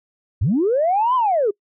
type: linear two-way sweep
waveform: sine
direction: up then down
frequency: 73.42 to 1046.5 to 378.1 Hz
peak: -14 dBFS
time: 0.41-1.51 s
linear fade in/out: 10 ms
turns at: 1.15 s
effects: noise-tail reverb RT60 0.1 s tail -26 dB re dry + tanh soft clip ceiling -10 dBFS